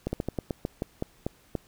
slowing click train, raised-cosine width 2 ms, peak -15 dBFS, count 11, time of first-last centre 0.07-1.553 s, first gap 60 ms, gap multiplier 1.19, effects pink hiss -60 dBFS RMS until 1.67 s

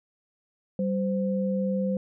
sine tone pair together, 193.3 / 516 Hz, G3 / C5, -24 / -24 cents, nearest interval octave + perfect fourth, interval 1700 cents, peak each -25 / -29 dBFS, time 0.79-1.97 s, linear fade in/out 2 ms, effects none

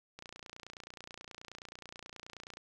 click train, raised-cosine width 0.2 ms, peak -29 dBFS, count 71, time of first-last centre 0.19-2.571 s, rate 29.4 Hz, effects none

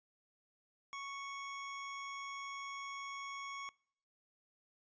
25% pulse tone, 1108.7 Hz, C#6, in tune, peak -39 dBFS, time 0.93-3.69 s, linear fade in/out 0 ms, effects noise-tail reverb RT60 0.6 s tail -24 dB re dry + resampled to 16000 Hz

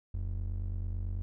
triangle ring-modulated tone, 65 Hz, C2, 11 cents flat, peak -27 dBFS, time 0.14-1.22 s, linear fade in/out 0 ms, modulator 24.5 Hz, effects none

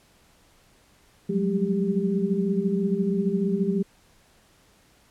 sine tone cluster, 180.6 / 192.2 / 206.8 / 396 Hz, F#3 / G3 / G#3 / G4, -42 / -34 / -7 / +18 cents, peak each -27 dBFS, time 1.29-3.83 s, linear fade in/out 10 ms, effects pink hiss -59 dBFS RMS until 5.1 s + low-pass 12000 Hz 12 dB/octave

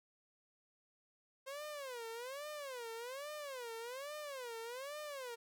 sawtooth tone with vibrato, 523.3 Hz, C5, in tune, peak -40 dBFS, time 1.46-5.36 s, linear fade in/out 20 ms, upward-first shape sine, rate 1.2 Hz, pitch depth 250 cents each way, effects none

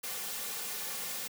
white noise with comb filter, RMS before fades -38 dBFS, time 0.03-1.28 s, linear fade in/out 10 ms, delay 3.1 ms, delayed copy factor -0.65, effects high-pass 200 Hz 12 dB/octave

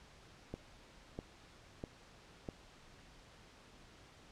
click train, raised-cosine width 2 ms, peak -28 dBFS, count 4, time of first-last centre 0.54-2.488 s, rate 1.54 Hz, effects pink hiss -60 dBFS RMS until 4.31 s + low-pass 6000 Hz 12 dB/octave

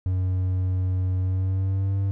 triangle tone with pitch glide, 92.5 to 97.94 Hz, F#2 to G2, 0 to -1 cents, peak -19 dBFS, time 0.06-2.11 s, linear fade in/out 0 ms, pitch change +99 cents, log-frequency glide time 1.19-1.98 s, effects none

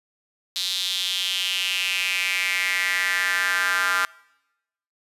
square tone with high-pass filter sweep, 92.6 Hz, F#2, 2 cents sharp, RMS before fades -24 dBFS, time 0.56-4.05 s, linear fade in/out 0 ms, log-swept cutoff 3900 to 1400 Hz, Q 4.5, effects noise-tail reverb RT60 0.9 s tail -23 dB re dry + resampled to 32000 Hz

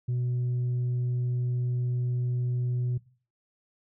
sine tone, 123.47 Hz, B2, in tune, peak -23 dBFS, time 0.08-2.98 s, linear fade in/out 10 ms, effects noise-tail reverb RT60 0.4 s tail -20 dB re dry + tanh soft clip ceiling -24 dBFS

